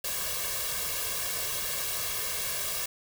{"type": "noise with comb filter", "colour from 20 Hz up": "white", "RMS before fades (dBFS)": -32, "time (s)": [0.04, 2.86], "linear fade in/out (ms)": 5, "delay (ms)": 1.8, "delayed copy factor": 1, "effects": []}